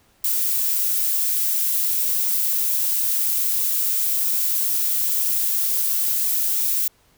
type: noise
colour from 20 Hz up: violet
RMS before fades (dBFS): -21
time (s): 0.24-6.88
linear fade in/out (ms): 5
effects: pink hiss -59 dBFS RMS until 7.17 s